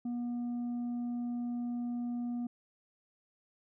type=tone with tanh clipping; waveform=triangle; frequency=240.9 Hz; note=B3; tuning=43 cents flat; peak=-34 dBFS; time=0.05-2.47 s; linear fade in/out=5 ms; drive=8 dB; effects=none